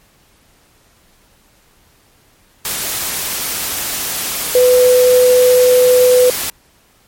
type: tone in noise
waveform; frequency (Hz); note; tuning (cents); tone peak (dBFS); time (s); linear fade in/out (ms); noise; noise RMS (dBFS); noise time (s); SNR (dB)
sine; 500; B4; +21; -6; 4.55-6.3; 2; white; -20; 2.65-6.5; +11
effects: pink hiss -52 dBFS RMS until 7.07 s + MP3 64 kbps